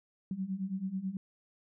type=beating tone pair; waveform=sine; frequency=185 / 194.2 Hz; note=F#3 / G3; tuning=0 / -16 cents; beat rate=9.2 Hz; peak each=-38 / -35 dBFS; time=0.31-1.17 s; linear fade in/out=2 ms; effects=none